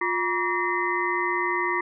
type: tone cluster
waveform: sine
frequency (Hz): 354.2 / 960 / 1145 / 1838 / 2039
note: F4 / B5 / D6 / A#6 / C7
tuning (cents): +24 / -49 / -44 / -25 / -45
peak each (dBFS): -29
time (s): 0.01-1.81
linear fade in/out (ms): 5
effects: none